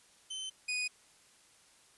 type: tone pair in turn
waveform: sawtooth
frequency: 3069 / 2481 Hz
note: G7 / D#7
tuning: -37 / -6 cents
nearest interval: major third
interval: 369 cents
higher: first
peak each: -35 / -29 dBFS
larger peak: second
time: 0.3-0.5 / 0.68-0.88 s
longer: neither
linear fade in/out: 10 ms
effects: white hiss -63 dBFS RMS until 1.97 s + resampled to 24000 Hz